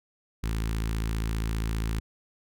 sawtooth tone with notch filter, 55 Hz, A1, in tune, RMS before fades -29 dBFS, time 0.43-2 s, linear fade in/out 10 ms, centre 620 Hz, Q 0.82, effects none

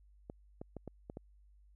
clicks, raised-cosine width 2 ms, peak -30 dBFS, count 6, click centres 0.299 / 0.615 / 0.767 / 0.877 / 1.099 / 1.171 s, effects added 50 Hz sine -60 dBFS peak until 1.75 s

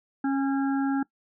harmonic tone with a mistuned harmonic, 273.7 Hz, C#4, 22 cents flat, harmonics 1 / 3 / 5 / 6, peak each -23 / -33 / -37 / -39 dBFS, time 0.24-1.03 s, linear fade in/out 5 ms, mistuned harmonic 6, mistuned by -17 cents, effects noise-tail reverb RT60 0.1 s tail -21 dB re dry

